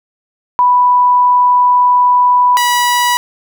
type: tone pair in turn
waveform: sine / sawtooth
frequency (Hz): 987.8 / 974.8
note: B5 / B5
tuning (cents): 0 / -23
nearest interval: unison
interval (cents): 23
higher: first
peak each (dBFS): -6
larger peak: neither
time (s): 0.59-2.57 / 2.57-3.17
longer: first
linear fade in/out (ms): 0
effects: none